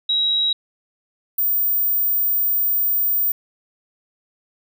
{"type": "tone pair in turn", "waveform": "sine", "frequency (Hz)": [3849, 14730], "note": ["B7", "A#9"], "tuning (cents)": [-45, -22], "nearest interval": "octave + major seventh", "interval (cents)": 2323, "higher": "second", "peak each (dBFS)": -16, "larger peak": "neither", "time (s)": [[0.09, 0.53], [1.38, 3.32]], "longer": "second", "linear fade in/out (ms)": 5, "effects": []}